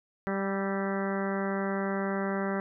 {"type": "harmonic tone with a mistuned harmonic", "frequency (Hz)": 195.9, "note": "G3", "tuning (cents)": -1, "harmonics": [1, 2, 3, 4, 5, 6, 7, 8, 9, 10], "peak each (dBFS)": [-31, -34, -36, -40, -42, -42, -41, -41, -45, -43], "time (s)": [0.27, 2.6], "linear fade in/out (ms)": 0, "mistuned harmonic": 7, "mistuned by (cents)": -37, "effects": []}